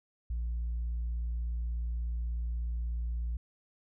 sine tone, 58.27 Hz, A#1, in tune, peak -29 dBFS, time 0.3-3.37 s, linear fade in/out 5 ms, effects tanh soft clip ceiling -29 dBFS

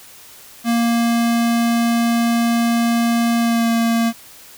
square tone with pitch glide, 233.5 to 230.3 Hz, A#3 to A#3, +3 to -21 cents, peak -15 dBFS, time 0.64-4.13 s, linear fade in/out 50 ms, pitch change -24 cents, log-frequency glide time 3.39-3.69 s, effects white hiss -42 dBFS RMS until 4.57 s

